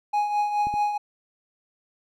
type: tone with tremolo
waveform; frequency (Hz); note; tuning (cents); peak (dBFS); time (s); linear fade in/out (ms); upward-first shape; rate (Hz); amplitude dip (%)
triangle; 830.6; G#5; 0; -17; 0.13-0.98; 10; triangle; 4.7; 60
type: clicks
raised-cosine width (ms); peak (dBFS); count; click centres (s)
3; -24; 2; 0.67 / 0.74
effects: none